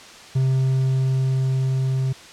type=tone with level ramp; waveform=triangle; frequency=131.8 Hz; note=C3; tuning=13 cents sharp; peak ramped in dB=-14 to -17 dBFS; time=0.35-2.13 s; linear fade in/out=10 ms; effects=white hiss -42 dBFS RMS until 2.32 s + low-pass 6000 Hz 12 dB/octave